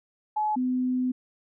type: tone pair in turn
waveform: sine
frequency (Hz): 852 / 253.3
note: G#5 / B3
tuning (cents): +44 / +44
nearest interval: octave + major sixth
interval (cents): 2100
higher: first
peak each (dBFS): -23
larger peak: neither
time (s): 0.36-0.56 / 0.56-1.12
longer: second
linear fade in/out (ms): 10
effects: none